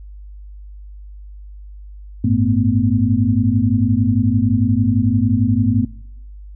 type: tone cluster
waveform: sine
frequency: 98.5 / 109.8 / 225.4 / 251.8 Hz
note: G2 / A2 / A3 / B3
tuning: +9 / -3 / +42 / +34 cents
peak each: -18 dBFS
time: 2.24-5.85 s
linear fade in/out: 5 ms
effects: noise-tail reverb RT60 0.9 s tail -22 dB re dry + added 50 Hz sine -33 dBFS peak until 6.55 s